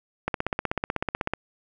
click train, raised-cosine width 0.5 ms, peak -10 dBFS, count 18, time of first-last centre 0.28-1.336 s, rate 16.1 Hz, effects none

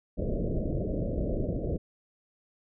pink low-pass noise, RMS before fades -30 dBFS, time 0.17-1.78 s, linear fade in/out 20 ms, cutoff 640 Hz, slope 96 dB/octave, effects none

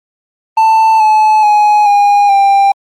triangle tone with pitch steps, 886 / 861.8 / 838.2 / 815.3 / 793 Hz, A5 / A5 / G#5 / G#5 / G5, +12 / -36 / +16 / -32 / +20 cents, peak -3 dBFS, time 0.57-2.72 s, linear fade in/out 5 ms, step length 430 ms, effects Opus 32 kbps

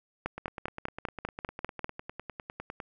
two click trains, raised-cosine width 0.5 ms, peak -16 / -23 dBFS, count 9 / 25, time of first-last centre 0.26-1.844 / 0.38-2.802 s, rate 5.05 / 9.91 Hz, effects none

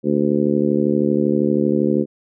harmonic tone, 72.7 Hz, D2, 17 cents flat, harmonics 2 / 3 / 4 / 5 / 6 / 7, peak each -26 / -19 / -21 / -20 / -26 / -25 dBFS, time 0.03-2.06 s, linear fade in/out 50 ms, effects none

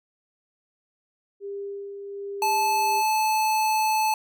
sine tone with tremolo, 400 Hz, G4, 35 cents sharp, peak -30 dBFS, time 1.4-3.03 s, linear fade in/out 50 ms, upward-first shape sine, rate 1.3 Hz, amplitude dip 40%
square tone, 869 Hz, A5, 22 cents flat, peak -21 dBFS, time 2.42-4.14 s, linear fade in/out 2 ms
effects none

